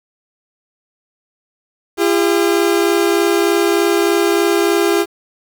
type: tone pair together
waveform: 40% pulse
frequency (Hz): 340.5 / 403.8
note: F4 / G#4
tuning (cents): -44 / -49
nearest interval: minor third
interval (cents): 295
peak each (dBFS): -14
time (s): 1.97-5.06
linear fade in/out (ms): 50
effects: 7-bit